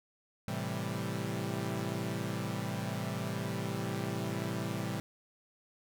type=chord; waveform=sawtooth; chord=A minor seventh; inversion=none; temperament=equal; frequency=110 / 130.81 / 164.81 / 196 Hz; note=A2 / C3 / E3 / G3; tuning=0 / 0 / 0 / 0 cents; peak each=-35 / -36 / -36 / -35 dBFS; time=0.48-5 s; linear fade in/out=0 ms; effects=none